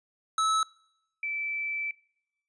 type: tone pair in turn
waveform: square / sine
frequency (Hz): 1300 / 2321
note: E6 / D7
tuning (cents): -24 / -21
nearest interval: minor seventh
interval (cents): 1003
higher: second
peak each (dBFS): -24 / -29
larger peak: first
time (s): 0.38-0.63 / 1.23-1.91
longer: second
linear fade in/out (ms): 2
effects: noise-tail reverb RT60 0.8 s tail -24 dB re dry + resampled to 22050 Hz